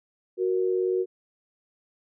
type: tone pair together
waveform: sine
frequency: 370 / 468.1 Hz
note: F#4 / A#4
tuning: 0 / +7 cents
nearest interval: major third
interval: 407 cents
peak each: -23 / -28 dBFS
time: 0.37-1.06 s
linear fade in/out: 50 ms
effects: none